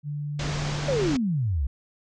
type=tone; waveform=sine; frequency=146.6 Hz; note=D3; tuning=3 cents flat; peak=-28 dBFS; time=0.03-1.17 s; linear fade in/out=50 ms
type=low-pass noise; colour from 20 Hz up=pink; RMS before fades=-32 dBFS; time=0.39-1.17 s; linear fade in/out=5 ms; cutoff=7000 Hz; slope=48 dB/octave
type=exponential sweep; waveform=sine; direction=down; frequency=587.3 to 61.1 Hz; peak=-22 dBFS; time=0.88-1.67 s; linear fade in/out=5 ms
effects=none